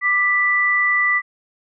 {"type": "tone pair together", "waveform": "sine", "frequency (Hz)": [1185.2, 1975.5], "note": ["D6", "B6"], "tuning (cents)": [15, 0], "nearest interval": "major sixth", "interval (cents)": 885, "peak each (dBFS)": [-22, -15], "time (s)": [0.01, 1.22], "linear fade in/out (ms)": 50, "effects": []}